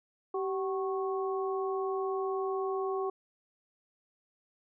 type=tone cluster; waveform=sine; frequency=386 / 756 / 1100 Hz; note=G4 / F#5 / C#6; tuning=-27 / +37 / -14 cents; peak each=-31 / -38 / -38 dBFS; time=0.34-3.1 s; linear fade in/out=5 ms; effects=none